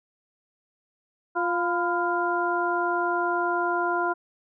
harmonic tone with a mistuned harmonic, 350 Hz, F4, 4 cents sharp, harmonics 1 / 2 / 3 / 4, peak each -28 / -28 / -28 / -28 dBFS, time 1.35-4.14 s, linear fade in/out 20 ms, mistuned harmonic 3, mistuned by -68 cents, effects none

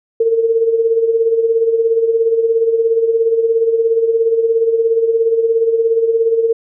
sine tone with tremolo, 455.5 Hz, A#4, 40 cents flat, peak -8 dBFS, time 0.2-6.53 s, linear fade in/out 5 ms, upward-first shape sine, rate 17 Hz, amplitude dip 60%, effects none

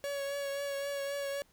45% pulse tone with vibrato, 561 Hz, C#5, 21 cents sharp, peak -34 dBFS, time 0.04-1.42 s, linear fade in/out 0 ms, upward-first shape triangle, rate 3.8 Hz, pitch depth 25 cents each way, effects pink hiss -67 dBFS RMS until 1.52 s

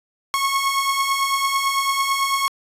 sawtooth beating tone pair, 1089 / 1098 Hz, C#6 / C#6, -31 / -17 cents, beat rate 9 Hz, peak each -21 / -16 dBFS, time 0.34-2.48 s, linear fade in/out 0 ms, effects resampled to 32000 Hz

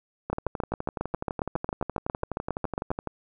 two click trains, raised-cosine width 1 ms, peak -16 / -13 dBFS, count 34 / 20, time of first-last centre 0.3-3.073 / 0.33-2.915 s, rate 11.9 / 7.35 Hz, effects none

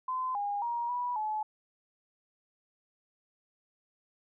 sine tone with pitch steps, 1026 / 814 / 946 / 978 / 858 Hz, C6 / G#5 / A#5 / B5 / A5, -34 / -35 / +25 / -17 / -44 cents, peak -30 dBFS, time 0.08-1.43 s, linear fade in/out 5 ms, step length 270 ms, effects none

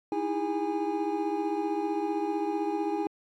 triangle tone cluster, 315.3 / 330.9 / 406.9 / 822 Hz, D#4 / E4 / G#4 / G#5, +23 / +7 / -35 / -18 cents, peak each -31 dBFS, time 0.12-3.07 s, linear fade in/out 2 ms, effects AAC 64 kbps

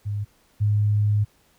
sine tone pair in turn, 102.9 / 104.4 Hz, G#2 / G#2, -16 / +10 cents, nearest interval unison, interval 26 cents, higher second, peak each -24 / -17 dBFS, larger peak second, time 0.05-0.25 / 0.6-1.25 s, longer second, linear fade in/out 20 ms, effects pink hiss -61 dBFS RMS until 1.58 s

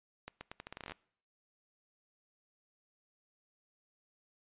accelerating click train, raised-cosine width 0.3 ms, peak -27 dBFS, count 14, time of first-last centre 0.28-0.92 s, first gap 130 ms, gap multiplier 0.81, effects noise-tail reverb RT60 0.6 s tail -23 dB re dry + resampled to 8000 Hz

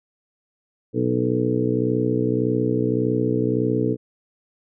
harmonic tone with a mistuned harmonic, 61.74 Hz, B1, in tune, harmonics 2 / 3 / 4 / 5 / 6 / 7 / 8, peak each -25 / -30 / -25 / -24 / -33 / -24 / -30 dBFS, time 0.93-3.97 s, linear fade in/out 50 ms, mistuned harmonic 8, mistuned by -28 cents, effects none

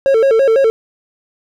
triangle tone with vibrato, 493.9 Hz, B4, in tune, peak -6 dBFS, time 0.06-0.7 s, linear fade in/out 0 ms, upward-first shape square, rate 6 Hz, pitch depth 170 cents each way, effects none

